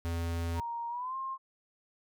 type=tone; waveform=square; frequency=84.2 Hz; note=E2; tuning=37 cents sharp; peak=-32 dBFS; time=0.05-0.6 s; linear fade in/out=0 ms
type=tone with pitch glide; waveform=sine; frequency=936 to 1062.8 Hz; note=A#5 to C6; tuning=+7 to +27 cents; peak=-34 dBFS; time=0.54-1.38 s; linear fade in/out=50 ms; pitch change=+220 cents; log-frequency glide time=0.89-1.16 s
effects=none